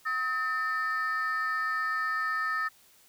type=tone pair together; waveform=sine; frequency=1276.2 / 1796 Hz; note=D#6 / A6; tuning=+44 / +35 cents; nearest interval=tritone; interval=591 cents; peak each=-28 dBFS; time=0.05-2.69 s; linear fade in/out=20 ms; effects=tanh soft clip ceiling -24 dBFS + white hiss -60 dBFS RMS until 3.08 s